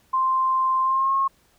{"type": "tone with pitch glide", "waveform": "sine", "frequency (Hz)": [1046.5, 1083.4], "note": ["C6", "C#6"], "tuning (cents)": [0, -40], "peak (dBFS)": -18, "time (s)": [0.13, 1.28], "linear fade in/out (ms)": 10, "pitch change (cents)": 60, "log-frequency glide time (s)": [0.82, 1.14], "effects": ["pink hiss -61 dBFS RMS until 1.58 s"]}